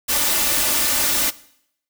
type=noise with comb filter; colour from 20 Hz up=white; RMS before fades=-19 dBFS; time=0.08-1.31 s; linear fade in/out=20 ms; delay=3.4 ms; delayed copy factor=+0.7; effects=noise-tail reverb RT60 0.7 s tail -19 dB re dry